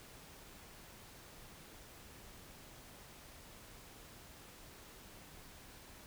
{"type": "silence", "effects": ["pink hiss -56 dBFS RMS until 6.06 s"]}